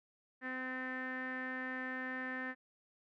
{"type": "tone with low-pass filter", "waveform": "sawtooth", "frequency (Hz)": 257.3, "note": "C4", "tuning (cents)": -29, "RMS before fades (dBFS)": -41, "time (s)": [0.41, 2.55], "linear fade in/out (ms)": 50, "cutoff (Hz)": 1800, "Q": 9.4, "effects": []}